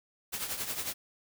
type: noise with tremolo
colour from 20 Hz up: white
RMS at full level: -33 dBFS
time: 0.32-0.94 s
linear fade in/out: 20 ms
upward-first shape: triangle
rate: 11 Hz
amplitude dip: 70%
effects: none